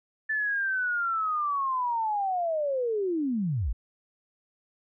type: linear sweep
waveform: sine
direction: down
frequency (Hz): 1760 to 41.2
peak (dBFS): -25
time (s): 0.29-3.73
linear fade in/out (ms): 10
effects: none